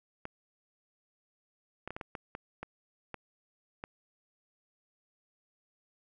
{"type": "clicks", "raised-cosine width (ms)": 0.5, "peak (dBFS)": -24, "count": 10, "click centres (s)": [0.254, 1.876, 1.906, 1.965, 2.012, 2.152, 2.351, 2.63, 3.143, 3.839], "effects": []}